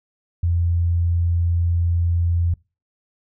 sine tone, 85.6 Hz, F2, 34 cents flat, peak -16 dBFS, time 0.43-2.54 s, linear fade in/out 5 ms, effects noise-tail reverb RT60 0.3 s tail -25 dB re dry

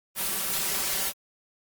white noise with comb filter, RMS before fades -28 dBFS, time 0.15-1.13 s, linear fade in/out 50 ms, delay 5.2 ms, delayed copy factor +0.95, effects Opus 24 kbps

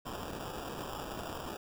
white noise with sample-and-hold, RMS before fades -41 dBFS, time 0.05-1.57 s, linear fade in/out 10 ms, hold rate 2100 Hz, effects none

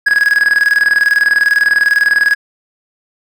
triangle tone with tremolo, 1661.2 Hz, G#6, in tune, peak -4 dBFS, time 0.06-2.35 s, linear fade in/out 10 ms, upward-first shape square, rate 20 Hz, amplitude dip 70%, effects none

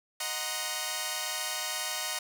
5% pulse chord, C half-diminished seventh, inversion first, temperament equal with one note detuned, 622.3 / 740 / 942.1 / 1046.5 Hz, Eb5 / Gb5 / Bb5 / C6, 0 / 0 / +18 / 0 cents, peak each -26 / -25 / -25 / -27 dBFS, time 0.2-2.19 s, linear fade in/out 5 ms, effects none

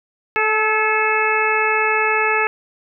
harmonic tone with a mistuned harmonic, 434.9 Hz, A4, 20 cents flat, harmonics 1 / 2 / 3 / 4 / 5 / 6, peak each -22 / -22 / -22 / -22 / -22 / -22 dBFS, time 0.36-2.47 s, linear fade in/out 0 ms, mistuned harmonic 4, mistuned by -30 cents, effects none

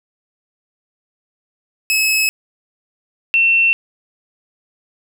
sawtooth / sine tone pair in turn, 2581 / 2700 Hz, E7 / E7, -37 / +41 cents, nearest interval minor second, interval 78 cents, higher second, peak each -10 dBFS, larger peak neither, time 1.9-2.29 / 3.34-3.73 s, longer neither, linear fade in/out 0 ms, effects none

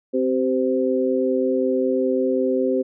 sine tone cluster, 261.2 / 386.6 / 516 Hz, C4 / G4 / C5, -3 / -24 / -24 cents, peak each -22 dBFS, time 0.13-2.83 s, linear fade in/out 20 ms, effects none

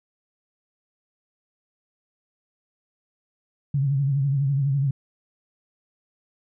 sine tone with vibrato, 138.59 Hz, C#3, in tune, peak -19 dBFS, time 3.74-4.91 s, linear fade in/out 5 ms, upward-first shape triangle, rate 12 Hz, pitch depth 92 cents each way, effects none

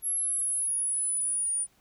sine exponential sweep, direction down, 11260 to 9397 Hz, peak -26 dBFS, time 0.02-1.67 s, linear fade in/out 50 ms, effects pink hiss -65 dBFS RMS until 1.8 s

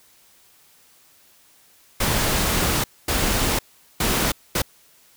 pink noise bursts at uneven times, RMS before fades -21 dBFS, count 4, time 2-2.84 / 3.08-3.59 / 4-4.32 / 4.55-4.62 s, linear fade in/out 5 ms, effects white hiss -55 dBFS RMS until 5.16 s

